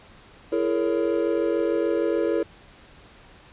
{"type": "chord", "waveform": "triangle", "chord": "A# half-diminished seventh", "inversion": "second", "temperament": "just", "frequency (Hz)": [335.6, 419.5, 466.2, 559.4], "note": ["E4", "G#4", "A#4", "C#5"], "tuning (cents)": [31, 17, 0, 16], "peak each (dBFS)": [-23, -25, -24, -26], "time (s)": [0.52, 2.43], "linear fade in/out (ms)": 5, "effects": ["pink hiss -50 dBFS RMS until 3.52 s", "resampled to 8000 Hz"]}